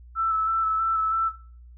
sine tone with vibrato, 1318.5 Hz, E6, in tune, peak -21 dBFS, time 0.15-1.32 s, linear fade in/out 50 ms, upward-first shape square, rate 3.1 Hz, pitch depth 16 cents each way, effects noise-tail reverb RT60 0.5 s tail -18 dB re dry + added 60 Hz sine -44 dBFS peak until 1.77 s

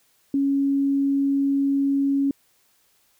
sine tone, 277.2 Hz, C#4, in tune, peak -18 dBFS, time 0.34-2.31 s, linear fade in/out 2 ms, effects white hiss -63 dBFS RMS until 3.19 s

